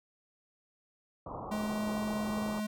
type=low-pass noise; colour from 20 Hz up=white; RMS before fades=-41 dBFS; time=1.26-2.6 s; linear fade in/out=5 ms; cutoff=1200 Hz; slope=96 dB/octave
type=tone; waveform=square; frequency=212.1 Hz; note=G#3; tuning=37 cents sharp; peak=-33 dBFS; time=1.51-2.67 s; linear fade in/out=10 ms
effects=none